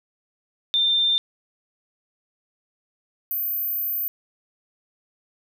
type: tone pair in turn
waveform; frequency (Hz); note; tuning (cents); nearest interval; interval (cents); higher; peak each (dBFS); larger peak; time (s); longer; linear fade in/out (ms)
sine; 3591 / 14364; A7 / A9; +35 / +35; 2 octaves; 2400; second; -17 / -23; first; 0.74-1.18 / 3.31-4.08; second; 0
effects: none

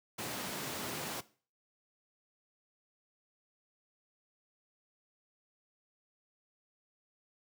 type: high-pass noise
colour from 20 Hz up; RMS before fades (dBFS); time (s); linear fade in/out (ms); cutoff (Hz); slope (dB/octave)
pink; -40; 0.18-1.21; 10; 150; 12
effects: noise-tail reverb RT60 0.4 s tail -18 dB re dry + high-pass 80 Hz 12 dB/octave

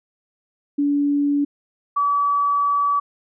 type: tone pair in turn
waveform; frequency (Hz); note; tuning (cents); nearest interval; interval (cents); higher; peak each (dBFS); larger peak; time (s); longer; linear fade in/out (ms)
sine; 286.9 / 1145.5; D4 / D6; -40 / -44; 2 octaves; 2396; second; -16; neither; 0.78-1.45 / 1.96-3; second; 10
effects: none

